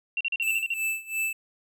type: tone bursts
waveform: sine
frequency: 2742 Hz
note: F7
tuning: 32 cents flat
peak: -24 dBFS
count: 8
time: 0.17-0.739 s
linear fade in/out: 2 ms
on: 37 ms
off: 39 ms
type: tone with tremolo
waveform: square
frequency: 2637 Hz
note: E7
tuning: in tune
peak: -25 dBFS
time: 0.42-1.33 s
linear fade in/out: 5 ms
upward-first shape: sine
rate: 2.8 Hz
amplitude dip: 90%
effects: none